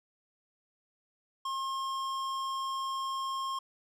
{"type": "tone with hard clipping", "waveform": "sine", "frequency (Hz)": 1071, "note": "C6", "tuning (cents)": 40, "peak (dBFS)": -34, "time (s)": [1.45, 3.59], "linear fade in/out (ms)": 5, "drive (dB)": 13, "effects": []}